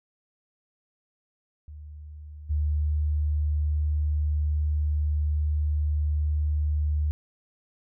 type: tone with level steps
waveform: sine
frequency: 75.1 Hz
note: D2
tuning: 39 cents sharp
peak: -39 / -22 dBFS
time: 1.68-7.11 s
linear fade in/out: 0 ms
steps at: 2.49 s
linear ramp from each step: 20 ms
effects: none